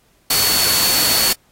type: tone in noise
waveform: sine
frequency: 4435 Hz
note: C#8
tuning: in tune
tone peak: -18 dBFS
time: 0.3-1.33 s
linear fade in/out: 5 ms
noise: white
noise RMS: -17 dBFS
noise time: 0.3-1.33 s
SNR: -4 dB
effects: pink hiss -58 dBFS RMS until 1.51 s + AAC 48 kbps

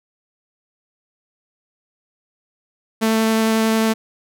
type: tone with vibrato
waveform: sawtooth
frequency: 222 Hz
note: A3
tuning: 16 cents sharp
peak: -11 dBFS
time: 3.01-3.94 s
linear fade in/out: 20 ms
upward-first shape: triangle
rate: 11 Hz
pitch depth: 8 cents each way
effects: none

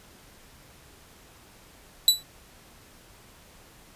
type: tone with exponential decay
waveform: sawtooth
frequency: 3951 Hz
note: B7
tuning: in tune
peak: -8 dBFS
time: 2.08-2.23 s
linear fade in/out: 1 ms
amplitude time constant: 31 ms
effects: pink hiss -53 dBFS RMS until 3.95 s + resampled to 32000 Hz

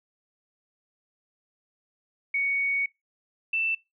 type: tone pair in turn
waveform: sine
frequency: 2231 / 2663 Hz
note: C#7 / E7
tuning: +11 / +17 cents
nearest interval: minor third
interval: 306 cents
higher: second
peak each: -23 dBFS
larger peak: neither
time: 2.34-2.86 / 3.53-3.75 s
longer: first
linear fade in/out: 5 ms
effects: noise-tail reverb RT60 0.2 s tail -23 dB re dry

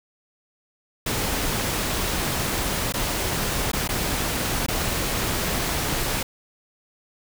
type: noise with dropouts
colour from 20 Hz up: pink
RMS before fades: -25 dBFS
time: 1.06-6.23 s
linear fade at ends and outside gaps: 5 ms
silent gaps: 2.924-2.938 / 3.717-3.732 / 3.877-3.889 / 4.664-4.683 s
effects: none

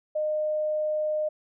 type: tone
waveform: sine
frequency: 612 Hz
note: D#5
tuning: 29 cents flat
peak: -24 dBFS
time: 0.15-1.29 s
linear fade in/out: 10 ms
effects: none

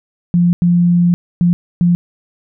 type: tone bursts at uneven times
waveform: sine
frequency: 174.3 Hz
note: F3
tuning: 3 cents flat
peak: -8 dBFS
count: 4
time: 0.34-0.53 / 0.62-1.14 / 1.41-1.53 / 1.81-1.95 s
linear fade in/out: 0 ms
effects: none

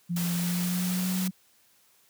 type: tone with pitch glide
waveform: sine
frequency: 173.2 to 185.63 Hz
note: F3 to F#3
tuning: -14 to +6 cents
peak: -26 dBFS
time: 0.09-1.31 s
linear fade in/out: 20 ms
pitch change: +120 cents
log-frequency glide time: 0.33-1.17 s
type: noise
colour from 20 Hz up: white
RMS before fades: -35 dBFS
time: 0.16-1.28 s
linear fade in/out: 5 ms
effects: white hiss -63 dBFS RMS until 2.09 s + high-pass 80 Hz 12 dB/octave

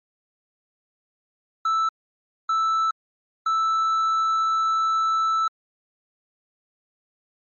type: tone bursts at uneven times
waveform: triangle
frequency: 1318.5 Hz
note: E6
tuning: in tune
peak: -17 dBFS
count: 3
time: 1.65-1.89 / 2.49-2.91 / 3.46-5.48 s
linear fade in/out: 5 ms
effects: MP3 32 kbps

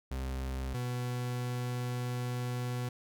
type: tone pair in turn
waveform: 40% pulse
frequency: 65.41 / 123.48 Hz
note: C2 / B2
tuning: 0 / 0 cents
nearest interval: major seventh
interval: 1100 cents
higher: second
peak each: -33 / -32 dBFS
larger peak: second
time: 0.11-0.74 / 0.74-2.89 s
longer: second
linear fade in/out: 5 ms
effects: none

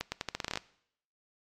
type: accelerating click train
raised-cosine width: 0.2 ms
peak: -15 dBFS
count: 12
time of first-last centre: 0.01-0.574 s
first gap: 110 ms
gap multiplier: 0.83
effects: noise-tail reverb RT60 0.7 s tail -20 dB re dry + MP3 96 kbps

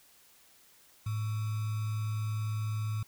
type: tone with sample-and-hold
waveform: sine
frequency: 107.5 Hz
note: A2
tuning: 40 cents flat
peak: -30 dBFS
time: 1.06-3.03 s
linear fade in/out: 5 ms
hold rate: 1225 Hz
effects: white hiss -61 dBFS RMS until 3.07 s

